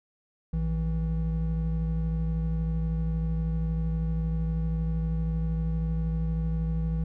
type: tone pair together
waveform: triangle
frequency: 58.24 / 162 Hz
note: A#1 / E3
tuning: -1 / -30 cents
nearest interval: octave + tritone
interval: 1771 cents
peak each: -26 dBFS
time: 0.53-7.04 s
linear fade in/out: 5 ms
effects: none